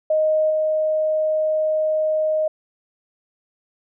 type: tone with level steps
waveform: sine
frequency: 622.3 Hz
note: D#5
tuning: in tune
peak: -15 / -17 dBFS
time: 0.1-2.48 s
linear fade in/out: 5 ms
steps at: 0.5 s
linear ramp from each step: 5 ms
effects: none